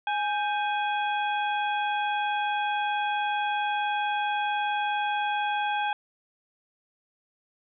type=harmonic tone with a mistuned harmonic; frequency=830.6 Hz; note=G#5; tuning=in tune; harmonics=1 / 2 / 3 / 4; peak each=-26 / -32 / -36 / -38 dBFS; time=0.07-5.93 s; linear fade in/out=2 ms; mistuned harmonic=2; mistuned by=-99 cents; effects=none